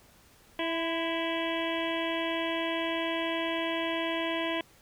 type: harmonic tone with a mistuned harmonic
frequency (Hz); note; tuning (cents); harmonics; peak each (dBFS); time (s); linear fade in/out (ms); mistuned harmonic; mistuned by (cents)
329.6; E4; 0; 1 / 2 / 3 / 5 / 6 / 7 / 8 / 9 / 10; -33 / -34 / -37 / -41 / -39 / -41 / -41 / -41 / -40; 0.59-4.61; 2; 3; +33
effects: pink hiss -59 dBFS RMS until 4.81 s